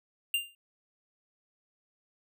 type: tone with exponential decay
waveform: square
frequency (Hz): 2794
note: F7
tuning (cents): 0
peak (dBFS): -24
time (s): 0.34-0.55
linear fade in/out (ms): 2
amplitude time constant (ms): 44
effects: none